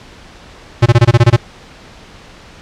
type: tone bursts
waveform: square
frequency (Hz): 118.4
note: A#2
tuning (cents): +27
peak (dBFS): -4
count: 9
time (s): 0.82-1.365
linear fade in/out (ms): 10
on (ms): 41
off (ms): 22
effects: pink hiss -38 dBFS RMS until 2.61 s + low-pass 5000 Hz 12 dB/octave